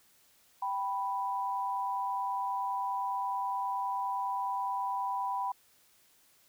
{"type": "tone pair together", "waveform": "sine", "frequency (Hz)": [782.6, 987.8], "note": ["G5", "B5"], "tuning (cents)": [-3, 0], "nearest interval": "major third", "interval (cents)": 403, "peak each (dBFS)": [-35, -32], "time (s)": [0.62, 5.52], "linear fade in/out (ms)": 5, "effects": ["white hiss -65 dBFS RMS until 6.48 s"]}